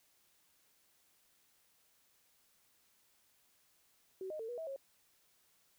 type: tone with pitch steps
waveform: sine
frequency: 378.7 / 617 / 448.2 / 484.3 / 647 / 545 Hz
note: F#4 / D#5 / A4 / B4 / E5 / C#5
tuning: +40 / -15 / +32 / -34 / -32 / -29 cents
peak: -40 dBFS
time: 4.21-4.762 s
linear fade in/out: 2 ms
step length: 92 ms
effects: white hiss -72 dBFS RMS until 5.78 s